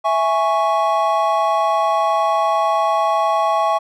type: chord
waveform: triangle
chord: C# minor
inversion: first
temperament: equal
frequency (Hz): 659.3 / 830.6 / 1108.7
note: E5 / G#5 / C#6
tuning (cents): 0 / 0 / 0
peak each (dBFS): -17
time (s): 0.04-3.79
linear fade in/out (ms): 20
effects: none